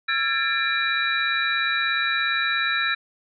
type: tone cluster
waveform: sine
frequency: 1352 / 1644 / 1781 / 2381 / 3906 Hz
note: E6 / G#6 / A6 / D7 / B7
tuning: +43 / -18 / +21 / +23 / -20 cents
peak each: -27 dBFS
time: 0.08-2.95 s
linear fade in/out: 10 ms
effects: none